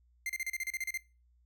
45% pulse tone bursts, 2093 Hz, C7, in tune, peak -33 dBFS, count 11, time 0.26-0.975 s, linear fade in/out 2 ms, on 35 ms, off 33 ms, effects noise-tail reverb RT60 0.3 s tail -20 dB re dry + added 60 Hz sine -64 dBFS peak until 1.45 s

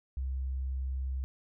sine tone, 65.7 Hz, C2, 8 cents sharp, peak -31 dBFS, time 0.17-1.24 s, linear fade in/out 0 ms, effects none

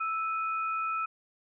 sine tone pair together, 1318.5 / 2489 Hz, E6 / D#7, 0 / 0 cents, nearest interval major seventh, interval 1100 cents, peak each -29 / -38 dBFS, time 0-1.06 s, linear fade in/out 10 ms, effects none

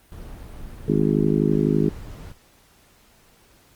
brown noise, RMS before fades -37 dBFS, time 0.12-2.32 s, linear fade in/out 2 ms
harmonic tone, 51.91 Hz, G#1, in tune, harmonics 3 / 4 / 5 / 6 / 7 / 8, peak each -22 / -23 / -24 / -25 / -25 / -26 dBFS, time 0.88-1.89 s, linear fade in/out 5 ms
effects pink hiss -56 dBFS RMS until 3.75 s + Opus 32 kbps

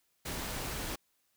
pink noise, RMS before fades -38 dBFS, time 0.25-0.96 s, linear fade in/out 10 ms, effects white hiss -75 dBFS RMS until 1.36 s

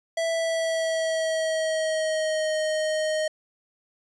square tone with pitch glide, 659.3 to 622.3 Hz, E5 to D#5, 0 to 0 cents, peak -24 dBFS, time 0.17-3.28 s, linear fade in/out 5 ms, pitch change -100 cents, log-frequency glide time 0.31-2.55 s, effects resampled to 22050 Hz

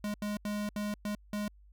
square tone bursts at uneven times, 207.7 Hz, G#3, in tune, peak -33 dBFS, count 6, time 0.04-0.14 / 0.22-0.37 / 0.45-0.69 / 0.76-0.94 / 1.05-1.15 / 1.33-1.48 s, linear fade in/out 2 ms, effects added 50 Hz sine -55 dBFS peak until 1.72 s

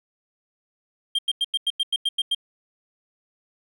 triangle tone bursts, 3190 Hz, G7, 30 cents sharp, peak -18 dBFS, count 10, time 1.15-2.348 s, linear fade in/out 5 ms, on 37 ms, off 92 ms, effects none

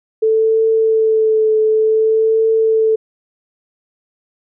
sine tone with vibrato, 440 Hz, A4, in tune, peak -10 dBFS, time 0.22-2.96 s, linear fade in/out 10 ms, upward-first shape triangle, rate 0.55 Hz, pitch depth 23 cents each way, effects none

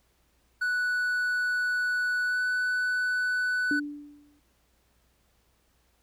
triangle tone with pitch glide, 1480 to 1492.9 Hz, F#6 to F#6, 0 to +15 cents, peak -23 dBFS, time 0.61-3.8 s, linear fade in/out 10 ms, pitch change +15 cents, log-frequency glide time 2.26-2.4 s
sine tone with exponential decay, 292.2 Hz, D4, 9 cents flat, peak -24 dBFS, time 3.71-4.4 s, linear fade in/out 2 ms, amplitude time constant 150 ms
effects added 60 Hz sine -69 dBFS peak until 6.02 s + pink hiss -69 dBFS RMS until 6.02 s

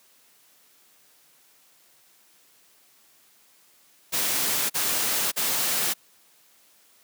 white noise bursts, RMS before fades -25 dBFS, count 3, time 4.12-5.94 s, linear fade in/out 20 ms, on 580 ms, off 40 ms, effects white hiss -59 dBFS RMS until 7.03 s + high-pass 150 Hz 12 dB/octave

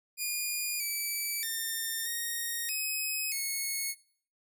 5% pulse tone with pitch steps, 2435 / 2308 / 1813 / 1862 / 2550 / 2192 Hz, D#7 / D7 / A#6 / A#6 / D#7 / C#7, -38 / -31 / -49 / -2 / +42 / -20 cents, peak -22 dBFS, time 0.17-3.95 s, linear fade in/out 50 ms, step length 630 ms, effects noise-tail reverb RT60 0.5 s tail -19 dB re dry

